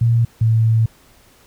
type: tone pair in turn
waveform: sine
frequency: 116.54 / 112.53 Hz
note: A#2 / A2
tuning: 0 / +39 cents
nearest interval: minor second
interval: 61 cents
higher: first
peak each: -11 dBFS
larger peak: neither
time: 0.01-0.25 / 0.41-0.86 s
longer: second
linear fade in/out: 5 ms
effects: pink hiss -51 dBFS RMS until 1.46 s